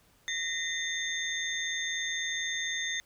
sine tone cluster, 1851 / 2015 / 3583 / 6380 Hz, A#6 / B6 / A7 / G8, -13 / +34 / +31 / +30 cents, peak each -35 / -37 / -35 / -38 dBFS, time 0.28-3 s, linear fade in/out 0 ms, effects pink hiss -64 dBFS RMS until 3.05 s

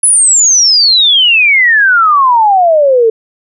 sine exponential sweep, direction down, 10410 to 437 Hz, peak -4 dBFS, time 0.03-3.1 s, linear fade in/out 5 ms, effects none

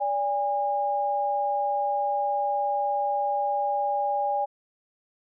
sine tone pair together, 578 / 814.7 Hz, D5 / G#5, -28 / -33 cents, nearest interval tritone, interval 595 cents, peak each -29 / -24 dBFS, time 0-4.46 s, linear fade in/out 20 ms, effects none

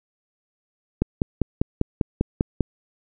click train, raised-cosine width 3 ms, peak -6 dBFS, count 9, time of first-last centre 1.02-2.607 s, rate 5.04 Hz, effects none

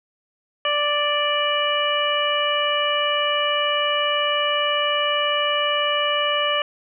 harmonic tone, 587.3 Hz, D5, in tune, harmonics 1 / 2 / 3 / 4 / 5, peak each -24 / -24 / -28 / -28 / -23 dBFS, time 0.65-6.62 s, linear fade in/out 2 ms, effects none

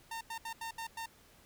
sawtooth tone bursts at uneven times, 910 Hz, A#5, 42 cents flat, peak -35 dBFS, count 6, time 0.11-0.21 / 0.3-0.38 / 0.45-0.53 / 0.61-0.71 / 0.78-0.87 / 0.97-1.06 s, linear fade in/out 5 ms, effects pink hiss -62 dBFS RMS until 1.45 s

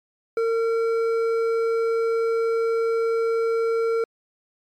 triangle tone with hard clipping, 456.1 Hz, A#4, 38 cents flat, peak -21 dBFS, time 0.37-4.04 s, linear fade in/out 2 ms, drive 11 dB, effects MP3 96 kbps

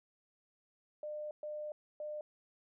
sine tone bursts at uneven times, 602 Hz, D5, 43 cents sharp, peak -39 dBFS, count 3, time 1.03-1.31 / 1.43-1.72 / 2-2.21 s, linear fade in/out 2 ms, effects none

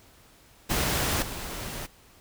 pink noise with level steps, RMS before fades -26 / -36 dBFS, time 0.69-1.87 s, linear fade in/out 20 ms, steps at 1.22 s, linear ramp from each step 5 ms, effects pink hiss -56 dBFS RMS until 2.2 s

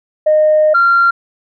sine tone pair in turn, 615 / 1380.6 Hz, D#5 / F6, -20 / -20 cents, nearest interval octave + major second, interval 1400 cents, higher second, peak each -6 dBFS, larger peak neither, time 0.26-0.74 / 0.74-1.11 s, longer first, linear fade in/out 10 ms, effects tanh soft clip ceiling -3 dBFS

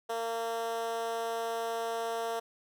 10% pulse tone with high-pass filter, 229.1 Hz, A#3, 30 cents flat, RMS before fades -34 dBFS, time 0.09-2.4 s, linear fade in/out 10 ms, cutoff 540 Hz, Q 4.6, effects none

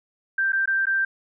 sine tone with dropouts, 1572 Hz, G6, 4 cents sharp, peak -19 dBFS, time 0.38-1.05 s, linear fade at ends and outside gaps 5 ms, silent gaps 0.522-0.53 / 0.658-0.675 / 0.856-0.868 s, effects none

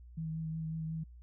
sine tone with vibrato, 160 Hz, D#3, 49 cents sharp, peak -35 dBFS, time 0.17-1.04 s, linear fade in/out 10 ms, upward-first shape triangle, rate 5.5 Hz, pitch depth 22 cents each way, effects added 60 Hz sine -50 dBFS peak until 1.22 s

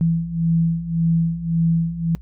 sine beating tone pair, 164.7 / 166.5 Hz, E3 / E3, -1 / +18 cents, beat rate 1.8 Hz, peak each -22 / -18 dBFS, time 0.01-2.15 s, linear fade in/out 0 ms, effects noise-tail reverb RT60 0.1 s tail -22 dB re dry + added 60 Hz sine -37 dBFS peak until 2.21 s

